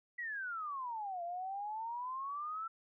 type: exponential two-way sweep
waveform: sine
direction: down then up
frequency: 1975.5 to 680 to 1346 Hz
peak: -38 dBFS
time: 0.18-2.68 s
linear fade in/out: 10 ms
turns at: 1.23 s
effects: none